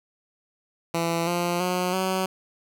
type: tone with pitch steps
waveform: 10% pulse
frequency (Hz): 167.7 / 174.22 / 180.99 / 188.02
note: E3 / F3 / F#3 / F#3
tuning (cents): +30 / -4 / -38 / +28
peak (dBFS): -15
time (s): 0.94-2.26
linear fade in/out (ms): 5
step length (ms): 330
effects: none